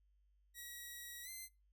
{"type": "tone with pitch glide", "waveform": "5% pulse", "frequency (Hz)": [1916, 2065], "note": ["A#6", "C7"], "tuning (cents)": [47, -23], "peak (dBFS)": -38, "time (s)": [0.54, 1.49], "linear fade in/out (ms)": 50, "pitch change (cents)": 130, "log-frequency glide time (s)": [1.23, 1.29], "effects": ["noise-tail reverb RT60 0.2 s tail -17 dB re dry", "added 50 Hz sine -70 dBFS peak until 1.72 s"]}